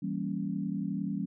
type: chord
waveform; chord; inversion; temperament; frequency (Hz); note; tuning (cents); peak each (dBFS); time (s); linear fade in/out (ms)
sine; E diminished seventh; none; equal; 164.81 / 196 / 233.1 / 277.2; E3 / G3 / Bb3 / Db4; 0 / 0 / 0 / 0; -37 / -33 / -39 / -37; 0.02-1.26; 10
effects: none

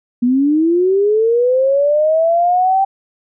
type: linear sweep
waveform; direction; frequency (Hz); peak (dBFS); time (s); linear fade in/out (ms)
sine; up; 237.2 to 784; -10; 0.22-2.85; 10
effects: none

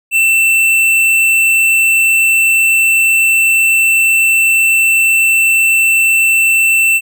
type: tone with hard clipping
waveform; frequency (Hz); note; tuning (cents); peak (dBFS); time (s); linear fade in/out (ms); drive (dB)
triangle; 2678; E7; +27; -9; 0.11-7.01; 50; 16
effects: none

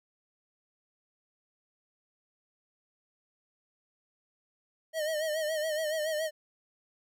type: tone with vibrato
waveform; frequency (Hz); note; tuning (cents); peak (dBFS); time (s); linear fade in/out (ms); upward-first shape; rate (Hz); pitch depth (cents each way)
square; 622.3; D#5; 0; -30; 4.93-6.31; 50; sine; 7.1; 67
effects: none

